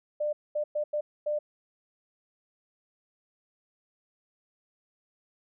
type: tone bursts at uneven times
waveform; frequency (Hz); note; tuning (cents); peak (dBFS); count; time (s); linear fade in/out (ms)
sine; 597; D5; +28; -26; 5; 0.2-0.33 / 0.55-0.64 / 0.75-0.84 / 0.93-1.01 / 1.26-1.39; 10
effects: none